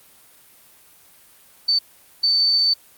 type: tone bursts at uneven times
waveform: sine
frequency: 4542 Hz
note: C#8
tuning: 41 cents sharp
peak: -14 dBFS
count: 2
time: 1.68-1.79 / 2.23-2.74 s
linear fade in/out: 10 ms
effects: white hiss -51 dBFS RMS until 2.97 s + Opus 32 kbps